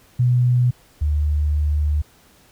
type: tone pair in turn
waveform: sine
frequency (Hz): 123.6 / 74.53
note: B2 / D2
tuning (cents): +2 / +26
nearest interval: major sixth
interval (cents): 876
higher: first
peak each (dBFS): -13 / -16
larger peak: first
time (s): 0.19-0.71 / 1.01-2.02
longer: second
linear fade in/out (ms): 10
effects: pink hiss -53 dBFS RMS until 2.51 s